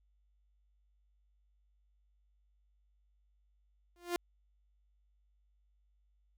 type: tone with exponential growth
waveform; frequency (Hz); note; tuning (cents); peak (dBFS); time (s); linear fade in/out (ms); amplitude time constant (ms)
sawtooth; 349.2; F4; 0; -24; 3.96-4.16; 1; 42
effects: added 50 Hz sine -69 dBFS peak until 6.37 s